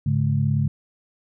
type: tone cluster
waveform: sine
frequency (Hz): 103.7 / 140.9 / 211.5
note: G#2 / C#3 / G#3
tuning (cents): -2 / +29 / +32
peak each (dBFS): -23 / -20 / -27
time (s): 0.06-0.68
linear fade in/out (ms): 5
effects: none